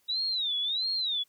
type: tone with vibrato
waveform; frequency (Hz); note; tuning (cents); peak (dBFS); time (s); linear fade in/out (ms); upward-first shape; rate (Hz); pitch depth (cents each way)
sine; 3798; A#7; +32; -27; 0.08-1.24; 20; sine; 1.5; 200
effects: white hiss -69 dBFS RMS until 1.28 s